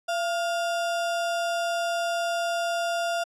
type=tone with sample-and-hold; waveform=sine; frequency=682 Hz; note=F5; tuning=41 cents flat; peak=-24 dBFS; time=0.08-3.24 s; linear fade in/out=10 ms; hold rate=2100 Hz; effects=low-pass 9000 Hz 12 dB/octave